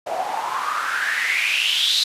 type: noise with band-pass filter sweep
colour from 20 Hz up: white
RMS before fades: -22 dBFS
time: 0.06-2.04 s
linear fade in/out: 10 ms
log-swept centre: 650 to 4100 Hz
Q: 7.4
effects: resampled to 32000 Hz